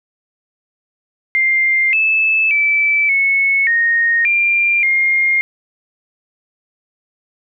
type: tone with pitch steps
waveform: sine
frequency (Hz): 2102 / 2618 / 2316 / 2200 / 1858 / 2385 / 2126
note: C7 / E7 / D7 / C#7 / A#6 / D7 / C7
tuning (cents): +7 / -13 / -25 / -14 / -6 / +26 / +27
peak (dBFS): -11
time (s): 1.35-5.41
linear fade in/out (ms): 0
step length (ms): 580
effects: none